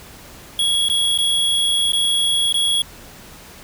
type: tone with dropouts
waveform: square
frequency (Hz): 3333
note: G#7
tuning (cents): +5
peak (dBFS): -16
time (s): 0.59-2.82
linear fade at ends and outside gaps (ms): 2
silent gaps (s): 0.886-0.898 / 1.177-1.186 / 1.921-1.932 / 2.526-2.542
effects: pink hiss -41 dBFS RMS until 3.63 s